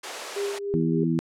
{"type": "high-pass noise", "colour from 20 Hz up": "pink", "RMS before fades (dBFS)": -36, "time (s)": [0.03, 0.59], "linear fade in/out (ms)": 10, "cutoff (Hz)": 410, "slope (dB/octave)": 24}
{"type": "tone with tremolo", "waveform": "sine", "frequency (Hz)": 402.2, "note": "G4", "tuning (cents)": 44, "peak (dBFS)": -24, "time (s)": [0.36, 1.04], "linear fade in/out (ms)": 5, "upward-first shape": "triangle", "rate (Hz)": 3.4, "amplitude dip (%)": 70}
{"type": "harmonic tone", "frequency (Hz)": 82.41, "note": "E2", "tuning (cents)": 0, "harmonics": [2, 3, 4], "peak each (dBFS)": [-24, -26, -27], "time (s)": [0.74, 1.19], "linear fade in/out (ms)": 0}
{"effects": ["low-pass 9000 Hz 12 dB/octave"]}